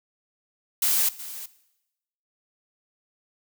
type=noise with echo; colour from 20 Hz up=blue; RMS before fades=-22 dBFS; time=0.82-1.09 s; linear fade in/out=5 ms; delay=370 ms; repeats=1; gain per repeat=-15 dB; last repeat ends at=1.46 s; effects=noise-tail reverb RT60 0.9 s tail -17 dB re dry